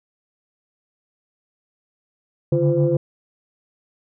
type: tone cluster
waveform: sine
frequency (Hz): 141.2 / 147.8 / 344.4 / 513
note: C#3 / D3 / F4 / C5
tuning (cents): +32 / +11 / -24 / -34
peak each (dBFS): -20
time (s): 2.52-2.97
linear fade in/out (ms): 5
effects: tanh soft clip ceiling -7 dBFS